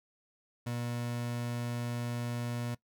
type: tone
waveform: 30% pulse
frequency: 120 Hz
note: B2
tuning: 49 cents flat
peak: -31 dBFS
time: 0.66-2.75 s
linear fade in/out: 10 ms
effects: noise-tail reverb RT60 0.1 s tail -19 dB re dry